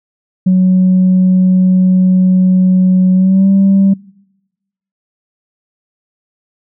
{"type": "tone with pitch glide", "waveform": "sine", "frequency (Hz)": [185, 194.98], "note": ["F#3", "G3"], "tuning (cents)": [0, -9], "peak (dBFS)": -4, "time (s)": [0.46, 3.94], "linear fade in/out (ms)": 10, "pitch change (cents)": 91, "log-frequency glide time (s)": [3.14, 3.49], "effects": ["noise-tail reverb RT60 1.0 s tail -25 dB re dry", "tanh soft clip ceiling -3 dBFS"]}